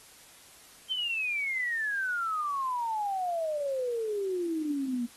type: exponential sweep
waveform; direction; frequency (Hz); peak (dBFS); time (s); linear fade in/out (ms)
sine; down; 3136 to 233.4; -28; 0.89-5.07; 20
effects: white hiss -54 dBFS RMS until 5.16 s + AAC 32 kbps